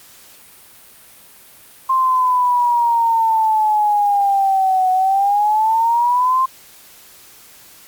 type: exponential two-way sweep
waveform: sine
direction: down then up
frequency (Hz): 1056 to 740 to 1056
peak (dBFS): -12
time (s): 1.89-6.46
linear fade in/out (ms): 10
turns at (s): 4.91
effects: white hiss -44 dBFS RMS until 7.87 s + Opus 48 kbps